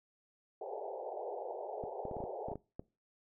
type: band-pass noise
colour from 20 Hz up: pink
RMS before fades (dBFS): -42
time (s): 0.61-2.54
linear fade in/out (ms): 5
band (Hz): 380 to 870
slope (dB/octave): 96
type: clicks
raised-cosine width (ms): 2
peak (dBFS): -29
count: 10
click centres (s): 1.838 / 2.053 / 2.113 / 2.167 / 2.204 / 2.239 / 2.485 / 2.517 / 2.556 / 2.795
effects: noise-tail reverb RT60 0.3 s tail -21 dB re dry